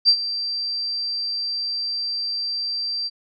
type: tone with ADSR envelope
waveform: sine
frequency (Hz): 4699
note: D8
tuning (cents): 0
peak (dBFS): -9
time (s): 0.05-3.1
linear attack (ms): 36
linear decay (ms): 71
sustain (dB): -14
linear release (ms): 34
effects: none